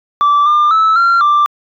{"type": "tone with pitch steps", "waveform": "sine", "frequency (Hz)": [1163, 1199, 1307, 1375, 1179], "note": ["D6", "D6", "E6", "F6", "D6"], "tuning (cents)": [-17, 36, -15, -27, 6], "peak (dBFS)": -5, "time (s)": [0.21, 1.46], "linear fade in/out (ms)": 0, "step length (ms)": 250, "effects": ["tanh soft clip ceiling -6 dBFS"]}